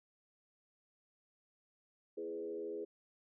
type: tone with frequency modulation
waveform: sine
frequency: 415.3 Hz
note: G#4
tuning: in tune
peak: -39 dBFS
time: 2.17-2.85 s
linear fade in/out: 10 ms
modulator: 82.4 Hz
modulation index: 0.96
effects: none